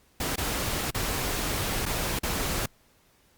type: noise with dropouts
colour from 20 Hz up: pink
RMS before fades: -29 dBFS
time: 0.2-2.66 s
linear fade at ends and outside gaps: 5 ms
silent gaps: 0.359-0.378 / 0.907-0.945 / 1.855-1.861 / 2.19-2.232 s
effects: pink hiss -63 dBFS RMS until 3.37 s + Opus 48 kbps